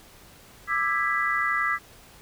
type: chord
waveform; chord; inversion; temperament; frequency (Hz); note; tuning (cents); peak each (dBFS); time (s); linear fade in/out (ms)
sine; E dominant seventh; third; just; 1186.7 / 1318.5 / 1648.1 / 1977.8; D6 / E6 / G#6 / B6; +18 / 0 / -14 / +2; -28 / -29 / -29 / -26; 0.67-1.79; 50
effects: pink hiss -51 dBFS RMS until 2.21 s